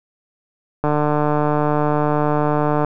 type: click train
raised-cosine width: 1 ms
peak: -5 dBFS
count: 300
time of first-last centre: 0.84-2.847 s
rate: 149 Hz
effects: none